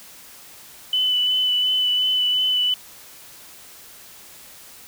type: tone with vibrato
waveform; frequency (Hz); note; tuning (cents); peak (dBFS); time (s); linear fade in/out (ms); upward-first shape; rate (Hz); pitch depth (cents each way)
sine; 2999; F#7; +23; -17; 0.93-2.74; 2; sine; 2.8; 15
effects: white hiss -44 dBFS RMS until 4.87 s